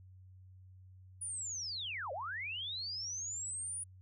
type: linear two-way sweep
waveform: sine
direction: down then up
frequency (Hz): 9830 to 499.5 to 9830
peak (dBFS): -38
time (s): 1.21-3.84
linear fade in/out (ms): 10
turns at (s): 2.12
effects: added 93 Hz sine -54 dBFS peak until 4.01 s